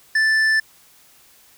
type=tone with hard clipping; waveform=sine; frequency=1760 Hz; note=A6; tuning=in tune; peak=-16 dBFS; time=0.15-0.6 s; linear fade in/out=5 ms; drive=7 dB; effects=white hiss -52 dBFS RMS until 1.57 s